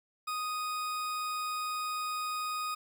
40% pulse tone, 1244.5 Hz, D#6, in tune, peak -32 dBFS, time 0.27-2.75 s, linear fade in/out 10 ms, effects 10-bit

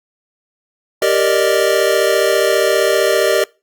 square chord, Eb major seventh, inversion first, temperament equal, 392 / 466.2 / 587.3 / 622.3 Hz, G4 / Bb4 / D5 / Eb5, 0 / 0 / 0 / 0 cents, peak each -18 dBFS, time 1.02-3.44 s, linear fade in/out 2 ms, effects noise-tail reverb RT60 0.3 s tail -25 dB re dry + Opus 48 kbps

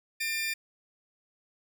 sawtooth tone pair together, 1799.5 / 2393 Hz, A6 / D7, +38 / +32 cents, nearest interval perfect fourth, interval 494 cents, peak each -32 / -27 dBFS, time 0.2-0.54 s, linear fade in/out 10 ms, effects none

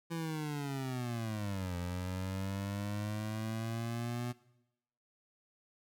25% pulse linear two-way sweep, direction down then up, 168.2 to 87.31 to 122.5 Hz, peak -32 dBFS, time 0.1-4.33 s, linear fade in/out 20 ms, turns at 1.76 s, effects noise-tail reverb RT60 0.9 s tail -20 dB re dry

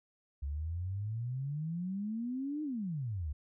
sine exponential two-way sweep, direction up then down, 68 to 310.1 to 68 Hz, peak -34 dBFS, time 0.42-3.33 s, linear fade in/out 10 ms, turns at 2.63 s, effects none

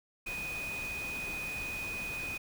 sine tone in noise, 2489 Hz, D#7, in tune, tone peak -36 dBFS, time 0.26-2.38 s, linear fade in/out 10 ms, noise pink, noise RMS -44 dBFS, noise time 0.26-2.38 s, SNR +5 dB, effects none

